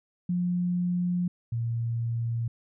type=tone pair in turn; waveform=sine; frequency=177.6 / 116.37 Hz; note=F3 / A#2; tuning=+29 / -3 cents; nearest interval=perfect fifth; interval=732 cents; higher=first; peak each=-24 / -26 dBFS; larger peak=first; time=0.29-1.28 / 1.52-2.48 s; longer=first; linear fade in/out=5 ms; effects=none